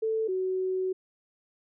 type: tone pair in turn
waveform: sine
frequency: 442.3 / 373.8 Hz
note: A4 / F#4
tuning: +9 / +18 cents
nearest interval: minor third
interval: 291 cents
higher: first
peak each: -25 / -26 dBFS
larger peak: first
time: 0.02-0.28 / 0.28-0.93 s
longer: second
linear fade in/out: 10 ms
effects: none